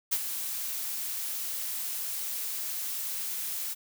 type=noise with ADSR envelope; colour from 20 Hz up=blue; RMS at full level=-25 dBFS; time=0.11-3.75 s; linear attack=17 ms; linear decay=49 ms; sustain=-9 dB; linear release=28 ms; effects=none